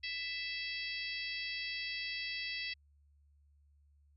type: harmonic tone with a mistuned harmonic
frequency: 657 Hz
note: E5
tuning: 6 cents flat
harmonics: 3 / 4 / 5 / 6 / 7 / 8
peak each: -43 / -42 / -46 / -49 / -44 / -49 dBFS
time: 0.03-2.74 s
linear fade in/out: 10 ms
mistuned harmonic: 3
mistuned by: +18 cents
effects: added 72 Hz sine -64 dBFS peak until 4.16 s